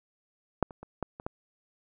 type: clicks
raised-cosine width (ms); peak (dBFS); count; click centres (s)
1; -9 / -30 / -29 / -17 / -27 / -19; 6; 0.627 / 0.708 / 0.83 / 1.027 / 1.199 / 1.265
effects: none